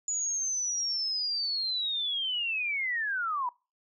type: linear sweep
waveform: sine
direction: down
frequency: 6930 to 949 Hz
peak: -28 dBFS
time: 0.08-3.49 s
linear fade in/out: 2 ms
effects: noise-tail reverb RT60 0.3 s tail -24 dB re dry